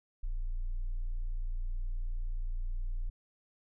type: tone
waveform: sine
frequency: 29.5 Hz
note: A#0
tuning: 22 cents sharp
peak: -29 dBFS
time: 0.23-3.1 s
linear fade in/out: 10 ms
effects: tanh soft clip ceiling -30 dBFS